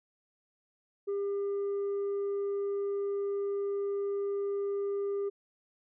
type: tone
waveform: sine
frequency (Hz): 400.7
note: G4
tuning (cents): +38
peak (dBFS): -27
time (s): 1.07-5.3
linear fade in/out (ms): 20
effects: tanh soft clip ceiling -29 dBFS